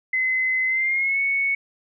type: tone with pitch glide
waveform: sine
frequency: 2043 to 2215 Hz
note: C7 to C#7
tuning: -42 to -2 cents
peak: -19 dBFS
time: 0.13-1.55 s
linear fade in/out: 5 ms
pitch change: +140 cents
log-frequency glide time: 0.67-1.2 s
effects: none